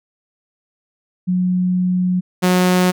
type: tone pair in turn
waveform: sine / sawtooth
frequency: 181.8 / 181.8 Hz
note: F#3 / F#3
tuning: -30 / -30 cents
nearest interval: unison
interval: 0 cents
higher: neither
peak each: -14 / -8 dBFS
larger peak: second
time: 1.27-2.21 / 2.42-2.92 s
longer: first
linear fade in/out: 20 ms
effects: none